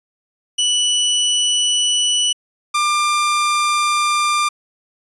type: tone pair in turn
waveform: sawtooth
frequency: 2960 / 1192.8 Hz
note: F#7 / D6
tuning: 0 / +27 cents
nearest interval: octave + major third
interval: 1573 cents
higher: first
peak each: -11 dBFS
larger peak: neither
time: 0.58-2.33 / 2.74-4.49 s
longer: neither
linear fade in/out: 10 ms
effects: resampled to 24000 Hz